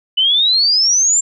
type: exponential sweep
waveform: sine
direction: up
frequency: 2965 to 7459 Hz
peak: -10 dBFS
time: 0.17-1.21 s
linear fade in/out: 10 ms
effects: none